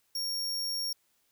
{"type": "tone", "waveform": "40% pulse", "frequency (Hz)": 5550, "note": "F8", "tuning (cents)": -12, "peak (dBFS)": -30, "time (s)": [0.15, 0.93], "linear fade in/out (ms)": 5, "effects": ["white hiss -72 dBFS RMS until 1.31 s"]}